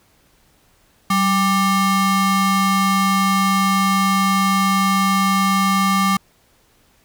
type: ring-modulated tone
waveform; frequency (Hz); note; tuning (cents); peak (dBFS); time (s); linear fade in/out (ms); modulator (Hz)
square; 493.9; B4; 0; -12; 1.1-6.17; 5; 686
effects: pink hiss -57 dBFS RMS until 7.04 s